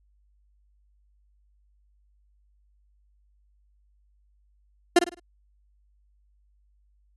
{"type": "tone with echo", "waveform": "30% pulse", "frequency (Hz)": 349.2, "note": "F4", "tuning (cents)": 0, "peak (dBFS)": -10, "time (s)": [4.96, 4.99], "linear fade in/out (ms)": 5, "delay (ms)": 52, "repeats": 4, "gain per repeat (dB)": -9, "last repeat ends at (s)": 5.198, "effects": ["added 50 Hz sine -61 dBFS peak until 7.16 s", "AAC 32 kbps"]}